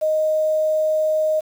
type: tone with quantisation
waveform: sine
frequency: 622.3 Hz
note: D#5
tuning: in tune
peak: -16 dBFS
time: 0.01-1.41 s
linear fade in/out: 20 ms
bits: 7
effects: none